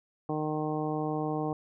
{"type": "harmonic tone", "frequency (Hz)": 153.4, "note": "D#3", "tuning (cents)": -24, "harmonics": [1, 2, 3, 4, 5, 6, 7], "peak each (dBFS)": [-35, -33, -35, -40, -36, -44, -42], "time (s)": [0.29, 1.53], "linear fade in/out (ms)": 2, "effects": []}